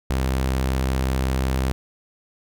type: tone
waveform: sawtooth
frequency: 65.41 Hz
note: C2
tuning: in tune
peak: -16 dBFS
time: 0.1-1.72 s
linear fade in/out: 0 ms
effects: none